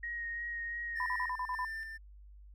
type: tone with vibrato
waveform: sine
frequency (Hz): 1876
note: A#6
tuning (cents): +11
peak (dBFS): -36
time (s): 0.03-1.3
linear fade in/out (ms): 5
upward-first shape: sine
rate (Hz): 2.9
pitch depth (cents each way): 14
type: tone with tremolo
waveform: triangle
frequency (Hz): 1787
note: A6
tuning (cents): +26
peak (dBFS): -36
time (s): 0.95-1.98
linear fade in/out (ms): 20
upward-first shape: square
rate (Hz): 1.7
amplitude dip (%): 40
type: tone bursts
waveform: sine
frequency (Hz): 1000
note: B5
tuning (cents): +21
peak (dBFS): -33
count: 7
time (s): 1-1.649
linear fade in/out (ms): 2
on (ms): 61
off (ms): 37
effects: added 50 Hz sine -51 dBFS peak until 2.54 s